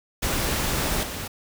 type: noise with level steps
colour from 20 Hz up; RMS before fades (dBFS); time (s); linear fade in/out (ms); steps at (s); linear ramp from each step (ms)
pink; -25 / -32; 0.22-1.28; 10; 1.03; 2
effects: none